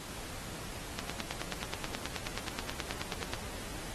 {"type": "click train", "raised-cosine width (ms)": 0.2, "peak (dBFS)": -16, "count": 23, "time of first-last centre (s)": [0.99, 3.335], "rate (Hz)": 9.38, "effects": ["pink hiss -44 dBFS RMS until 3.94 s", "AAC 32 kbps"]}